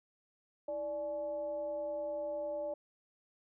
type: tone with frequency modulation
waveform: sine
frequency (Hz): 587.3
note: D5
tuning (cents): 0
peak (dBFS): -35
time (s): 0.68-2.74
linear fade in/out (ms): 5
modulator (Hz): 264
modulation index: 0.42
effects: none